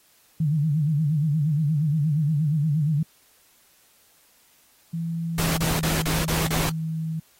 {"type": "tone with vibrato", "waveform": "sine", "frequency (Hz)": 151.4, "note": "D#3", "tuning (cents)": -47, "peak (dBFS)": -19, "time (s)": [0.4, 3.03], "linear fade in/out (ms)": 5, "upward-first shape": "sine", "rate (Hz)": 8.5, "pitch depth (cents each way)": 120}
{"type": "tone with pitch glide", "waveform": "sine", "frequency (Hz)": [165.9, 160.16], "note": ["E3", "E3"], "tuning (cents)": [11, -50], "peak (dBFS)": -25, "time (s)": [4.93, 7.2], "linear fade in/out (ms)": 10, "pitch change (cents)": -61, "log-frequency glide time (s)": [5.33, 5.8]}
{"type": "noise bursts", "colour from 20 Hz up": "pink", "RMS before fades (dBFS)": -26, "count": 6, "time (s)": [5.38, 6.695], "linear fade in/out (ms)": 2, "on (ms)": 190, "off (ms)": 35}
{"effects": ["white hiss -59 dBFS RMS until 7.39 s", "AAC 48 kbps"]}